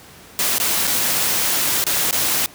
white noise with dropouts, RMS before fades -19 dBFS, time 0.39-2.46 s, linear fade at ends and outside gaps 0 ms, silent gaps 0.582-0.6 / 0.87-0.875 / 1.84-1.866 / 2.11-2.127 s, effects pink hiss -43 dBFS RMS until 2.54 s + high-pass 80 Hz 12 dB/octave

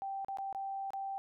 sine tone with dropouts, 782 Hz, G5, 4 cents flat, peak -36 dBFS, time 0.02-1.18 s, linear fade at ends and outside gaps 0 ms, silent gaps 0.247-0.284 / 0.372-0.385 / 0.527-0.548 / 0.905-0.934 s, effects none

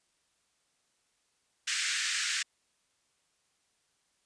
pink band-pass noise, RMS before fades -32 dBFS, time 1.67-2.43 s, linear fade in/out 10 ms, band 1500 to 8500 Hz, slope 48 dB/octave, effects white hiss -74 dBFS RMS until 4.25 s + resampled to 22050 Hz

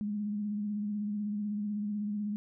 sine tone with vibrato, 207.7 Hz, G#3, in tune, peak -31 dBFS, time 0.01-2.36 s, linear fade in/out 0 ms, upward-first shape sine, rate 16 Hz, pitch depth 35 cents each way, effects none

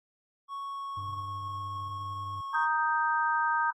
triangle tone with pitch glide, 1108.7 to 1096.6 Hz, C#6 to C#6, 0 to -19 cents, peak -33 dBFS, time 0.48-2.68 s, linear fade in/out 50 ms, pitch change -19 cents, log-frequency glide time 0.63-1.46 s
triangle tone with vibrato, 98.2 Hz, G2, 4 cents sharp, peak -38 dBFS, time 0.97-2.41 s, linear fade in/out 5 ms, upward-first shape triangle, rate 9.8 Hz, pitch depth 17 cents each way
sine chord, Eb major, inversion second, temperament equal, 932.3 / 1244.5 / 1568 Hz, Bb5 / Eb6 / G6, 0 / 0 / 0 cents, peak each -28 / -30 / -30 dBFS, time 2.54-3.71 s, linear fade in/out 10 ms
effects AAC 32 kbps

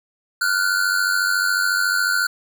square tone pair together, 1406 / 1500 Hz, F6 / F#6, +11 / +23 cents, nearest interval minor second, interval 112 cents, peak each -21 dBFS, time 0.41-2.27 s, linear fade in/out 5 ms, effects none

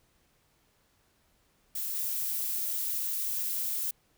violet noise with level steps, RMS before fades -34 / -32 dBFS, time 1.75-3.91 s, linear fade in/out 5 ms, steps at 1.95 s, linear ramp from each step 2 ms, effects pink hiss -69 dBFS RMS until 4.17 s

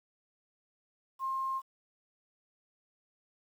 sine tone with quantisation, 1063 Hz, C6, 27 cents sharp, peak -31 dBFS, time 1.19-1.62 s, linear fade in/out 50 ms, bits 10, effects none

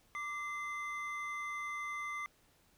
triangle tone pair together, 1174.7 / 2063 Hz, D6 / C7, 0 / -25 cents, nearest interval minor seventh, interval 975 cents, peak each -39 / -39 dBFS, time 0.15-2.26 s, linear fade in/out 0 ms, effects pink hiss -69 dBFS RMS until 2.77 s

